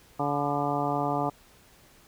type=harmonic tone with a mistuned harmonic; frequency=143.7 Hz; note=D3; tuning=37 cents flat; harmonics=1 / 2 / 3 / 4 / 5 / 6 / 7 / 8; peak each=-34 / -32 / -35 / -35 / -30 / -33 / -36 / -35 dBFS; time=0.19-1.3 s; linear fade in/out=10 ms; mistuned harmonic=8; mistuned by=+64 cents; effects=pink hiss -57 dBFS RMS until 2.07 s